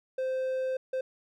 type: tone bursts at uneven times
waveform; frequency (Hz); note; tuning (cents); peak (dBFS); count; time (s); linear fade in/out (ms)
triangle; 520; C5; -11; -26; 2; 0.18-0.77 / 0.93-1.01; 5
effects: none